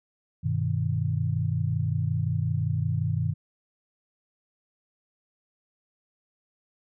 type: chord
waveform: sine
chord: G augmented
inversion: none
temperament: equal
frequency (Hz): 98 / 123.47 / 155.56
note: G2 / B2 / D#3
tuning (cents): 0 / 0 / 0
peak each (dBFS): -28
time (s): 0.43-3.34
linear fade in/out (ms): 20
effects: none